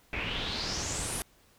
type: noise with low-pass filter sweep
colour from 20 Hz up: pink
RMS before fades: -34 dBFS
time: 0.13-1.22 s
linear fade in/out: 0 ms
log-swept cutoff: 2300 to 11000 Hz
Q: 4.8
effects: pink hiss -63 dBFS RMS until 1.58 s